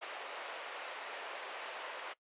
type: band-pass noise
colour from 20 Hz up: pink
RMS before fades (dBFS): -45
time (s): 0.01-2.14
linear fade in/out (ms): 20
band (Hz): 510 to 3300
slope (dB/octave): 24
effects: noise-tail reverb RT60 0.1 s tail -20 dB re dry + resampled to 8000 Hz